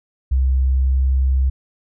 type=tone with pitch glide; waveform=sine; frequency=65.41 to 65.86 Hz; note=C2 to C2; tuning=0 to +12 cents; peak=-13 dBFS; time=0.31-1.5 s; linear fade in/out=10 ms; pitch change=+12 cents; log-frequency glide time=0.63-1.02 s; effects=none